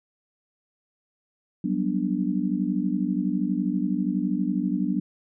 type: chord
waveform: sine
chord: G major seventh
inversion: third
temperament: just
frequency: 183.75 / 196 / 245 / 294 Hz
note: F#3 / G3 / B3 / D4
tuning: -12 / 0 / -14 / +2 cents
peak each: -28 dBFS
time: 1.64-5 s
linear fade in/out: 5 ms
effects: none